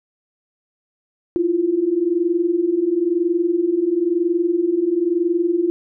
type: tone pair together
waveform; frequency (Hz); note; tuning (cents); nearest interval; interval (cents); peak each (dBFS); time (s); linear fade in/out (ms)
sine; 328.2 / 349.2; E4 / F4; -8 / 0; minor second; 108; -21 / -17; 1.36-5.7; 0
effects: none